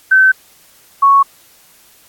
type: tone pair in turn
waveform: sine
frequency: 1535 / 1108.3 Hz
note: G6 / C#6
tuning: -37 / -1 cents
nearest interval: tritone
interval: 564 cents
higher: first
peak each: -5 dBFS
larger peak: neither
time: 0.11-0.32 / 1.02-1.23 s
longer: neither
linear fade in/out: 10 ms
effects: white hiss -47 dBFS RMS until 2.08 s + AAC 64 kbps